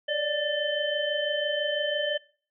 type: tone cluster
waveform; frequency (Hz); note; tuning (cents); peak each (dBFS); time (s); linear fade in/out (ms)
sine; 572 / 598 / 1769 / 3077; D5 / D5 / A6 / G7; -46 / +31 / +9 / -33; -32 / -29 / -32 / -31; 0.08-2.18; 10
effects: noise-tail reverb RT60 0.5 s tail -23 dB re dry